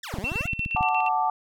15% pulse exponential two-way sweep, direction down then up, 1975.5 to 174.61 to 757 Hz, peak -28 dBFS, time 0.03-0.47 s, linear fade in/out 5 ms, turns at 0.19 s
clicks, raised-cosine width 5 ms, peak -19 dBFS, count 12, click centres 0.14 / 0.186 / 0.241 / 0.318 / 0.358 / 0.409 / 0.456 / 0.533 / 0.594 / 0.661 / 0.749 / 0.809 s
sine tone with tremolo, 2701 Hz, E7, 42 cents sharp, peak -25 dBFS, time 0.24-1.09 s, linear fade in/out 10 ms, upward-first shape square, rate 8.5 Hz, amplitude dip 65%
sine chord, D major, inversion first, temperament equal, 740 / 880 / 1174.7 Hz, F#5 / A5 / D6, 0 / 0 / 0 cents, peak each -25 / -24 / -28 dBFS, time 0.76-1.3 s, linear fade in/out 2 ms
effects none

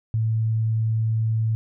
sine tone, 111.3 Hz, A2, 20 cents sharp, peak -19 dBFS, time 0.14-1.55 s, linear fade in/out 0 ms, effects none

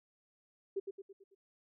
sine tone with echo, 392 Hz, G4, in tune, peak -32 dBFS, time 0.76-0.8 s, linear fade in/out 10 ms, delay 110 ms, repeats 5, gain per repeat -6 dB, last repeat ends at 1.35 s, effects none

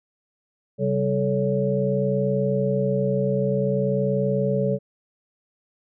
sine tone cluster, 134.4 / 194.9 / 433.9 / 562 Hz, C3 / G3 / A4 / C#5, +47 / -10 / -24 / +24 cents, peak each -25 dBFS, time 0.78-4.79 s, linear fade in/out 50 ms, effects none

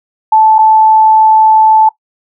sine tone with dropouts, 874 Hz, A5, 12 cents flat, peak -3 dBFS, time 0.32-1.89 s, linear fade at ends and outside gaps 5 ms, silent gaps 0.584-0.588 s, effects noise-tail reverb RT60 0.1 s tail -19 dB re dry

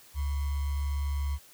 sine tone with sample-and-hold, 71 Hz, C#2, 42 cents sharp, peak -27 dBFS, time 0.14-1.39 s, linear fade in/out 50 ms, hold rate 1050 Hz, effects white hiss -55 dBFS RMS until 1.53 s

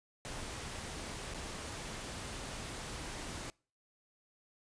pink noise with dropouts, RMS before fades -43 dBFS, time 0.25-3.5 s, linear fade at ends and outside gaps 0 ms, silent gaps 1.338-1.345 s, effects noise-tail reverb RT60 0.4 s tail -26 dB re dry + resampled to 22050 Hz

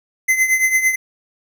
square tone with tremolo, 2052 Hz, C7, 34 cents flat, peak -11 dBFS, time 0.28-0.96 s, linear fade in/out 10 ms, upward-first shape triangle, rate 8.9 Hz, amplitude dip 75%, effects none

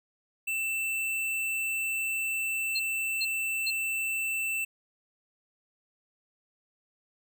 square tone, 2667 Hz, E7, 20 cents sharp, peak -29 dBFS, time 0.47-4.65 s, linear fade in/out 10 ms
sine tone bursts, 4191 Hz, C8, 2 cents sharp, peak -28 dBFS, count 3, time 2.75-3.708 s, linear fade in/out 10 ms, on 46 ms, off 410 ms
effects none

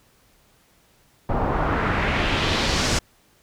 pink noise with low-pass filter sweep, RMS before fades -22 dBFS, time 1.29-2.99 s, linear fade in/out 5 ms, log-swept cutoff 810 to 6900 Hz, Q 1.5, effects pink hiss -59 dBFS RMS until 3.42 s

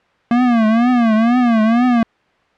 square tone with vibrato, 233.1 Hz, A#3, in tune, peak -11 dBFS, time 0.31-2.03 s, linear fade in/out 2 ms, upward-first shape triangle, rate 2.1 Hz, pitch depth 150 cents each way, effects white hiss -56 dBFS RMS until 2.57 s + low-pass 2000 Hz 12 dB/octave

